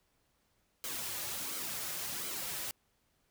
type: noise with flanger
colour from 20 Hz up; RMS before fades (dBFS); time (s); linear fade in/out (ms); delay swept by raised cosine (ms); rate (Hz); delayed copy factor
white; -39; 0.84-2.71; 0; 1.1 to 4.5; 1.4; -0.6
effects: pink hiss -75 dBFS RMS until 3.3 s